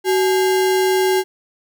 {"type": "tone with sample-and-hold", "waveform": "sine", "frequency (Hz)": 375.5, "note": "F#4", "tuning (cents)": 26, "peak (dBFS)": -13, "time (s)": [0.04, 1.24], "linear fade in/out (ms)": 50, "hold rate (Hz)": 1225, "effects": []}